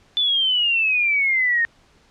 sine exponential sweep, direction down, 3520 to 1832 Hz, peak -16 dBFS, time 0.17-1.65 s, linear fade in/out 0 ms, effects pink hiss -56 dBFS RMS until 2.1 s + low-pass 6000 Hz 12 dB/octave

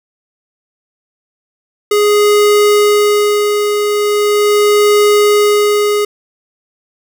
square tone with tremolo, 415.3 Hz, G#4, in tune, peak -7 dBFS, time 1.91-6.05 s, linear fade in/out 5 ms, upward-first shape sine, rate 0.4 Hz, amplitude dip 45%, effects none

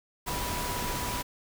sine tone in noise, 979 Hz, B5, 15 cents flat, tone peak -36 dBFS, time 0.26-1.23 s, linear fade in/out 20 ms, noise pink, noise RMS -33 dBFS, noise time 0.26-1.23 s, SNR -6 dB, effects none

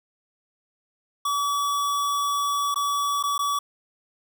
square tone with dropouts, 1142 Hz, D6, 49 cents flat, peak -23 dBFS, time 1.25-3.59 s, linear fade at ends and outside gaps 5 ms, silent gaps 2.744-2.758 / 3.228-3.236 / 3.38-3.39 s, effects none

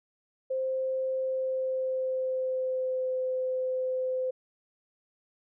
sine tone with pitch glide, 523.3 to 514 Hz, C5 to C5, 0 to -31 cents, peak -27 dBFS, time 0.5-4.31 s, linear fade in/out 10 ms, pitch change -31 cents, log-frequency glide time 1.18-3.15 s, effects none

